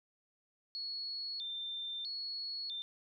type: tone with vibrato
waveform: sine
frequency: 3951 Hz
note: B7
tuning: in tune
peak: -38 dBFS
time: 0.75-2.82 s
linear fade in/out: 0 ms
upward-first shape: square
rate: 0.77 Hz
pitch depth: 170 cents each way
effects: none